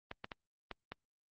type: clicks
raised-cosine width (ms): 0.3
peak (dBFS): -25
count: 5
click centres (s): 0.114 / 0.244 / 0.318 / 0.713 / 0.92
effects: low-pass 4000 Hz 12 dB/octave + Opus 24 kbps